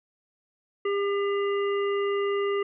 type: harmonic tone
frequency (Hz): 401.4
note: G4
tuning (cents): +41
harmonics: 1 / 3 / 5 / 7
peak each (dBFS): -24 / -33 / -37 / -41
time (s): 0.85-2.63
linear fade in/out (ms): 5
effects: none